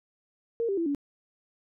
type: tone with pitch steps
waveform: sine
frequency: 462.8 / 393.7 / 334.9 / 284.9 Hz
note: A#4 / G4 / E4 / C#4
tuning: -13 / +8 / +27 / +48 cents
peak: -25 dBFS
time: 0.6-0.948 s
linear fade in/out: 0 ms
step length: 87 ms
effects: none